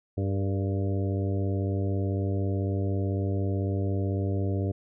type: harmonic tone with a mistuned harmonic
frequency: 98 Hz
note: G2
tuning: in tune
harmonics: 1 / 2 / 3 / 4 / 5 / 6 / 7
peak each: -26 / -35 / -34 / -36 / -39 / -40 / -45 dBFS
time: 0.17-4.72 s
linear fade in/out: 10 ms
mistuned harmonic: 5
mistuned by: -50 cents
effects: none